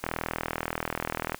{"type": "click train", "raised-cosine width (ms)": 0.5, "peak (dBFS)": -13, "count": 54, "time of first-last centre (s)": [0.04, 1.345], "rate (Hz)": 40.6, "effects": ["white hiss -51 dBFS RMS until 1.39 s"]}